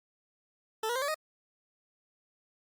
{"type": "tone with pitch steps", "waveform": "20% pulse", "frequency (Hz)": [440, 479.8, 523.3, 570.6, 622.3], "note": ["A4", "A#4", "C5", "C#5", "D#5"], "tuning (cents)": [0, 50, 0, 50, 0], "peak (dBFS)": -25, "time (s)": [0.83, 1.145], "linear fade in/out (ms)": 5, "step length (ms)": 63, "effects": ["Opus 48 kbps"]}